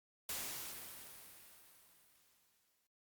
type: noise with exponential decay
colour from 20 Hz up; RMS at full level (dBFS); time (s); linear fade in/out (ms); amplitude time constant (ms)
white; -41; 0.29-2.87; 2; 560
effects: noise-tail reverb RT60 0.3 s tail -20 dB re dry + Opus 48 kbps